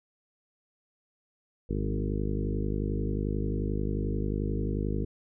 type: harmonic tone with a mistuned harmonic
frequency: 51.3 Hz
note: G#1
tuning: 21 cents flat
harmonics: 1 / 2 / 3 / 4 / 5 / 6 / 7 / 8 / 9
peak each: -31 / -34 / -36 / -37 / -38 / -39 / -39 / -40 / -41 dBFS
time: 1.69-5.05 s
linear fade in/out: 10 ms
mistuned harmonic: 4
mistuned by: -16 cents
effects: none